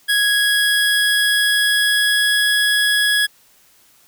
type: tone with pitch glide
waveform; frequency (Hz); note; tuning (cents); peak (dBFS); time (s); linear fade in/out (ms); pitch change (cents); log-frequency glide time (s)
25% pulse; 1661.2 to 1672.8; G#6 to G#6; 0 to +12; -10; 0.08-3.27; 20; +12; 0.31-2.52
effects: white hiss -53 dBFS RMS until 4.07 s